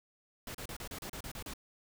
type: noise bursts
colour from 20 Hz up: pink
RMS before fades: -43 dBFS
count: 10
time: 0.47-1.536 s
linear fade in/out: 2 ms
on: 76 ms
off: 34 ms
effects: none